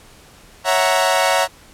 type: chord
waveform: sawtooth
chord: F# dominant seventh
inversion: second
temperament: equal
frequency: 554.4 / 659.3 / 740 / 932.3 Hz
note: C#5 / E5 / F#5 / A#5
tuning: 0 / 0 / 0 / 0 cents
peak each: -16 dBFS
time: 0.64-1.48 s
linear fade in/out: 50 ms
effects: pink hiss -46 dBFS RMS until 1.73 s + low-pass 12000 Hz 12 dB/octave